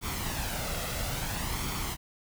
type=noise with flanger; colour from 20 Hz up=pink; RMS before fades=-33 dBFS; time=0.01-1.97 s; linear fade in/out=50 ms; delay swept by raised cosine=0.89 to 1.53 ms; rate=0.59 Hz; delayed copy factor=+0.5; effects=none